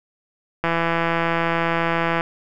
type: click train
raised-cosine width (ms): 0.5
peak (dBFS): -6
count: 263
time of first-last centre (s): 0.64-2.209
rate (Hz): 167
effects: none